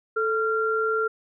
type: tone pair together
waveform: sine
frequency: 440 / 1380.5 Hz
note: A4 / F6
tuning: 0 / -20 cents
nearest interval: octave + minor sixth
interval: 1980 cents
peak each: -24 dBFS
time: 0.16-1.08 s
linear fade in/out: 10 ms
effects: none